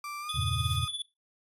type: tone with pitch glide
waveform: 35% pulse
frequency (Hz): 1174 to 1243.8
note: D6 to D#6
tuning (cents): -1 to -1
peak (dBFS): -35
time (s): 0.04-0.88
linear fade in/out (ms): 2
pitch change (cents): +100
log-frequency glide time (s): 0.2-0.32
type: noise with exponential growth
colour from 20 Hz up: blue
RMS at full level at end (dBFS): -44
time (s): 0.25-0.76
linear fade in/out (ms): 2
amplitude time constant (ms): 110
type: tone with tremolo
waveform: square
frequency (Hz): 3455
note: A7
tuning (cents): -32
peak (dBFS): -31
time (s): 0.29-1.02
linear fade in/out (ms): 2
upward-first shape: sine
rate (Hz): 17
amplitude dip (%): 70
type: chord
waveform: sine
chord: E diminished seventh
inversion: none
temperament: equal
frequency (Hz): 82.41 / 98 / 116.54 / 138.59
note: E2 / G2 / Bb2 / Db3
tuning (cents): 0 / 0 / 0 / 0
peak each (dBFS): -33 / -35 / -34 / -34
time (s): 0.34-0.86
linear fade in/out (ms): 20
effects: noise-tail reverb RT60 0.2 s tail -17 dB re dry + resampled to 32000 Hz